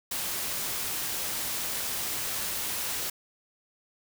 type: noise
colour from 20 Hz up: white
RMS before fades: -32 dBFS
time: 0.11-3.1 s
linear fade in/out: 5 ms
effects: none